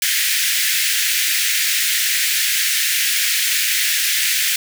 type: high-pass noise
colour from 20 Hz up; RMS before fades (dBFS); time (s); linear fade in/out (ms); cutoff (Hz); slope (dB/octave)
pink; -18; 0.02-4.56; 2; 1700; 48
effects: none